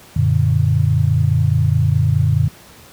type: chord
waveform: sine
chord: Gb augmented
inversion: none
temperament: equal with one note detuned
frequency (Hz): 92.5 / 117.42 / 146.83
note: Gb2 / Bb2 / D3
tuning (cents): 0 / +13 / 0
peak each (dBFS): -16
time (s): 0.16-2.48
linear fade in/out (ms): 5
effects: pink hiss -43 dBFS RMS until 2.92 s + high-pass 60 Hz 12 dB/octave